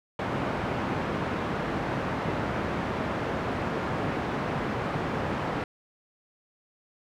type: band-pass noise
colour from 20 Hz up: pink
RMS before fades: -30 dBFS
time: 0.19-5.64 s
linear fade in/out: 2 ms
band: 110 to 1600 Hz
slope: 12 dB/octave
effects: none